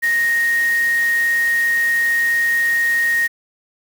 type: tone in noise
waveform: sine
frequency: 1864.7 Hz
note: A#6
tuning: in tune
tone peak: -14 dBFS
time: 0.02-3.28 s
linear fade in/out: 20 ms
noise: white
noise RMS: -32 dBFS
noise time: 0.02-3.28 s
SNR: +15 dB
effects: none